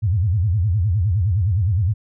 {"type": "tone with vibrato", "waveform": "sine", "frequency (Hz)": 96.1, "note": "G2", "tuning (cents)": -34, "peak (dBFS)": -15, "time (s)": [0.02, 1.94], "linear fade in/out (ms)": 20, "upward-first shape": "sine", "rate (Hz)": 9.7, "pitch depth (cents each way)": 270, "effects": []}